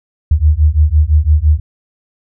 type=beating tone pair; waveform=sine; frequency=73.42 / 79.32 Hz; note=D2 / D#2; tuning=0 / +34 cents; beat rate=5.9 Hz; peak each=-10 dBFS; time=0.31-1.6 s; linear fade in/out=5 ms; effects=none